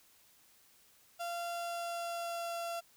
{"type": "tone with pitch glide", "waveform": "35% pulse", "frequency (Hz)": [689, 681.5], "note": ["F5", "F5"], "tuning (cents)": [-24, -43], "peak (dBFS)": -35, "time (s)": [1.19, 2.81], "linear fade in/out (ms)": 20, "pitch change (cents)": -19, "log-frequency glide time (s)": [1.48, 2.56], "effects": ["white hiss -65 dBFS RMS until 2.96 s"]}